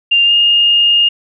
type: tone with pitch glide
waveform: sine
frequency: 2794 to 2835 Hz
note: F7 to F7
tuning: 0 to +25 cents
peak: -7 dBFS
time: 0.11-1.09 s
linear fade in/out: 10 ms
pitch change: +25 cents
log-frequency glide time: 0.24-0.33 s
effects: none